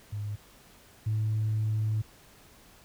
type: tone pair in turn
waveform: sine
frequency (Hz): 103.83 / 108.37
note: G#2 / A2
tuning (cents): 0 / -26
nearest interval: minor second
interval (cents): 74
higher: second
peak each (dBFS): -31 / -24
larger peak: second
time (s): 0.12-0.36 / 1.06-2.02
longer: second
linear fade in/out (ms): 10
effects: tanh soft clip ceiling -22 dBFS + pink hiss -56 dBFS RMS until 2.84 s